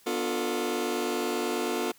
sawtooth chord, B half-diminished seventh, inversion none, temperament just, 246.9 / 296.3 / 355.6 / 444.5 Hz, B3 / D4 / F4 / A4, 0 / +15 / +31 / +18 cents, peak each -30 / -32 / -27 / -28 dBFS, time 0.06-1.92 s, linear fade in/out 10 ms, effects white hiss -58 dBFS RMS until 1.98 s

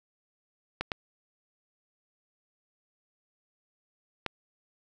clicks, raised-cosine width 0.3 ms, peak -14 dBFS, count 3, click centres 0.81 / 0.918 / 4.263 s, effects none

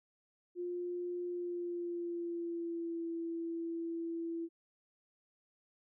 sine tone with pitch glide, 353.3 to 333.5 Hz, F4 to E4, +20 to +20 cents, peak -36 dBFS, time 0.55-4.49 s, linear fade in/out 50 ms, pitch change -100 cents, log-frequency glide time 1.26-3.07 s, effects none

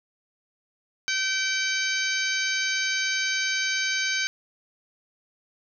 harmonic tone with a mistuned harmonic, 770 Hz, G5, 31 cents flat, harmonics 2 / 3 / 4 / 5 / 6 / 7 / 8, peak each -28 / -29 / -33 / -34 / -32 / -38 / -33 dBFS, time 1.08-4.27 s, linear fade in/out 0 ms, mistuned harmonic 8, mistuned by +37 cents, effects none

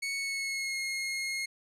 sawtooth tone with pitch glide, 2217 to 2151 Hz, C#7 to C7, 0 to +47 cents, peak -28 dBFS, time 0.02-1.46 s, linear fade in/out 10 ms, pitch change -53 cents, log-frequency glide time 0.15-0.79 s, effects low-pass 10000 Hz 12 dB/octave

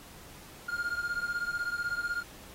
triangle beating tone pair, 1408 / 1424 Hz, F6 / F6, +14 / +33 cents, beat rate 16 Hz, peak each -31 / -33 dBFS, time 0.68-2.23 s, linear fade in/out 10 ms, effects pink hiss -51 dBFS RMS until 2.54 s + AAC 48 kbps

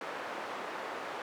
white band-pass noise, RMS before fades -40 dBFS, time 0.01-1.22 s, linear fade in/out 2 ms, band 370 to 1200 Hz, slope 12 dB/octave, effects none

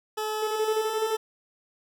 20% pulse tone with pitch glide, 430.7 to 442 Hz, A4 to A4, -37 to +8 cents, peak -23 dBFS, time 0.17-1.17 s, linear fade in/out 10 ms, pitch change +45 cents, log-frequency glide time 0.48-1.04 s
triangle tone bursts, 434.4 Hz, A4, 22 cents flat, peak -23 dBFS, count 9, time 0.42-1.158 s, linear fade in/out 10 ms, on 58 ms, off 27 ms
effects none

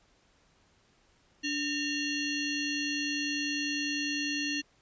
25% pulse ring-modulated tone, 1530 Hz, G6, 42 cents flat, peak -23 dBFS, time 1.43-4.62 s, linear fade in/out 20 ms, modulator 1240 Hz, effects pink hiss -66 dBFS RMS until 4.81 s + resampled to 16000 Hz

